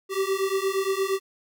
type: beating tone pair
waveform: square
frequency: 382.9 / 391.5 Hz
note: G4 / G4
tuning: -41 / -2 cents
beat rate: 8.6 Hz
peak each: -27 dBFS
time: 0.09-1.2 s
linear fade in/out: 50 ms
effects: none